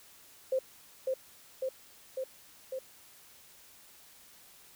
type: tone with echo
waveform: sine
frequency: 523.3 Hz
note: C5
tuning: in tune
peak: -26 dBFS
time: 0.52-0.59 s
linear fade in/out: 5 ms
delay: 550 ms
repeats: 4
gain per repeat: -2 dB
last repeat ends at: 2.79 s
effects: white hiss -57 dBFS RMS until 4.75 s